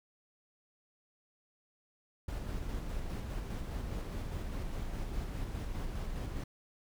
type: noise with tremolo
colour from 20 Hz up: brown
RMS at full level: -37 dBFS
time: 2.28-6.44 s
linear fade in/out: 5 ms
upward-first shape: square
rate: 4.9 Hz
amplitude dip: 25%
effects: none